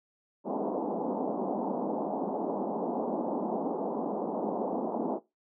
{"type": "band-pass noise", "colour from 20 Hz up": "pink", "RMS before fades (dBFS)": -32, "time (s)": [0.44, 5.2], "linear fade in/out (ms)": 50, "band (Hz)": [200, 920], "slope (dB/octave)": 48, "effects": ["noise-tail reverb RT60 0.2 s tail -18 dB re dry"]}